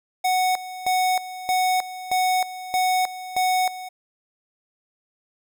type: tone with tremolo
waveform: square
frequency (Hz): 740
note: F#5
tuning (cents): 0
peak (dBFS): -19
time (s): 0.24-3.89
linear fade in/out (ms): 10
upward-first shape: square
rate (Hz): 1.6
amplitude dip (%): 80
effects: none